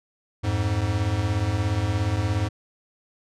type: beating tone pair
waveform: square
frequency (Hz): 87.6 / 104.6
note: F2 / G#2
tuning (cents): +6 / +13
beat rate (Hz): 17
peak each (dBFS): -27 / -24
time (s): 0.43-2.49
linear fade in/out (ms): 20
effects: low-pass 7000 Hz 12 dB/octave